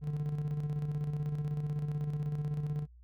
triangle tone with tremolo, 148.6 Hz, D3, 21 cents sharp, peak -28 dBFS, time 0.01-2.87 s, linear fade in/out 50 ms, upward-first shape square, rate 16 Hz, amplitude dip 45%, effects added 60 Hz sine -53 dBFS peak until 3.03 s

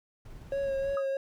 brown noise with tremolo, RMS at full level -45 dBFS, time 0.25-0.96 s, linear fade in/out 5 ms, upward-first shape sine, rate 19 Hz, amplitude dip 25%
triangle tone with vibrato, 548 Hz, C#5, 20 cents flat, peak -26 dBFS, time 0.52-1.17 s, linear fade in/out 2 ms, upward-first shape sine, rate 3.1 Hz, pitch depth 24 cents each way
sine tone with exponential decay, 1253 Hz, D#6, 12 cents sharp, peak -30 dBFS, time 0.97-1.07 s, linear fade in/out 2 ms, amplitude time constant 21 ms
effects none

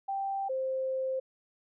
sine tone pair in turn, 784 / 524.9 Hz, G5 / C5, 0 / +5 cents, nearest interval perfect fifth, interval 695 cents, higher first, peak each -30 / -29 dBFS, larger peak second, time 0.08-0.49 / 0.49-1.2 s, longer second, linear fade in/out 10 ms, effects none

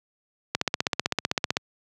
click train, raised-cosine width 0.2 ms, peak -5 dBFS, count 17, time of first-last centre 0.55-1.569 s, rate 15.7 Hz, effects high-pass 100 Hz 12 dB/octave

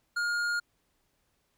sine tone with tanh clipping, 1420 Hz, F6, 28 cents sharp, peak -29 dBFS, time 0.16-0.6 s, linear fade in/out 10 ms, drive 12 dB, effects pink hiss -74 dBFS RMS until 1.57 s

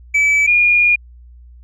triangle / sine tone pair in turn, 2300 / 2429 Hz, D7 / D#7, -37 / -42 cents, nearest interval minor second, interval 95 cents, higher second, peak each -9 dBFS, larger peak neither, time 0.14-0.47 / 0.47-0.96 s, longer second, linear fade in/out 10 ms, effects added 60 Hz sine -38 dBFS peak until 1.63 s + resampled to 24000 Hz

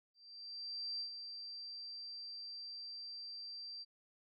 sine tone with ADSR envelope, 4699 Hz, D8, in tune, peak -38 dBFS, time 0.14-3.85 s, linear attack 860 ms, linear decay 96 ms, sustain -7 dB, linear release 30 ms, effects none

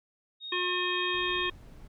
sine tone with pitch glide, 3729 to 3693 Hz, A#7 to A#7, 0 to -17 cents, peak -37 dBFS, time 0.4-1.51 s, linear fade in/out 50 ms, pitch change -17 cents, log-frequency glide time 0.89-1.3 s
harmonic tone, 359.7 Hz, F#4, 49 cents flat, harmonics 1 / 3 / 5 / 7 / 9, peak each -34 / -34 / -34 / -34 / -34 dBFS, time 0.52-1.5 s, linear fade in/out 5 ms
brown noise, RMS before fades -49 dBFS, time 1.13-1.88 s, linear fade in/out 10 ms
effects none

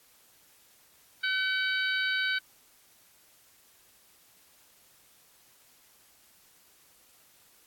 harmonic tone with a mistuned harmonic, 759 Hz, F#5, 44 cents sharp, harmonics 2 / 3 / 4 / 5 / 6, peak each -28 / -35 / -36 / -36 / -39 dBFS, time 1.23-2.39 s, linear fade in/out 10 ms, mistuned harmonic 5, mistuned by +19 cents, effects white hiss -61 dBFS RMS until 7.66 s + AAC 64 kbps

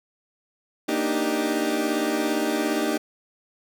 30% pulse chord, Eb major seventh, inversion second, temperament equal, 233.1 / 293.7 / 311.1 / 392 Hz, Bb3 / D4 / Eb4 / G4, 0 / 0 / 0 / 0 cents, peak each -27 / -25 / -24 / -26 dBFS, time 0.88-2.98 s, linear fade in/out 10 ms, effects none

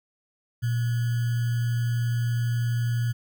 sine tone with sample-and-hold, 118.5 Hz, A#2, 29 cents sharp, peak -22 dBFS, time 0.62-3.13 s, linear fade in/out 20 ms, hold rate 1575 Hz, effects none

